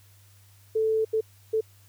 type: tone bursts at uneven times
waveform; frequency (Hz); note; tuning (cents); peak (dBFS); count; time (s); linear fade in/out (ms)
sine; 440; A4; 0; -21; 3; 0.75-1.05 / 1.13-1.21 / 1.53-1.61; 10
effects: added 99 Hz sine -54 dBFS peak until 1.88 s + white hiss -60 dBFS RMS until 1.88 s